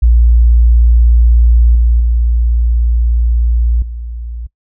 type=tone with level steps; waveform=sine; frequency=58.27 Hz; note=A#1; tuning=in tune; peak=-4 / -6 / -8 / -20 dBFS; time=0.02-4.47 s; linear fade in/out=10 ms; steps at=1.75 / 2 / 3.82 s; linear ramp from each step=2 ms; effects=noise-tail reverb RT60 0.1 s tail -22 dB re dry